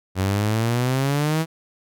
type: exponential sweep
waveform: sawtooth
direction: up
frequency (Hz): 92.5 to 164.3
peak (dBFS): -15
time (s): 0.15-1.46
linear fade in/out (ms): 50
effects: none